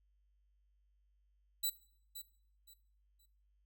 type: tone with echo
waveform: 5% pulse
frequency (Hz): 3965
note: B7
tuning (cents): +6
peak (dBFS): -25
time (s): 1.63-1.7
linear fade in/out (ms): 10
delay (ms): 520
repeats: 3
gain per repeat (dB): -12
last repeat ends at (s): 3.26
effects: noise-tail reverb RT60 0.6 s tail -20 dB re dry + added 50 Hz sine -70 dBFS peak until 3.65 s